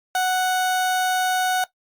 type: tone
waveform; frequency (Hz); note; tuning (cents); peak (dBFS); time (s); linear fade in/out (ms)
30% pulse; 740; F#5; 0; -16; 0.15-1.64; 2
effects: noise-tail reverb RT60 0.1 s tail -17 dB re dry + Opus 48 kbps